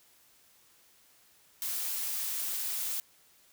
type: noise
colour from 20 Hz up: blue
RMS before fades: -34 dBFS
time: 1.62-3 s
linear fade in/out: 0 ms
effects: white hiss -63 dBFS RMS until 3.52 s